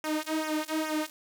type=tone with flanger; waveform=sawtooth; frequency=311.1 Hz; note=D#4; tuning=in tune; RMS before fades=-31 dBFS; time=0.04-1.1 s; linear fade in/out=2 ms; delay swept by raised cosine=0.23 to 3.23 ms; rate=2.4 Hz; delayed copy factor=-0.95; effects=none